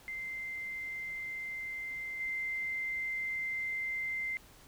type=tone with level steps; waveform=sine; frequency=2083 Hz; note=C7; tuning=8 cents flat; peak=-37 / -33 dBFS; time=0.08-4.37 s; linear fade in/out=0 ms; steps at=2.2 s; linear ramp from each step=5 ms; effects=added 50 Hz sine -66 dBFS peak until 4.67 s + pink hiss -58 dBFS RMS until 4.67 s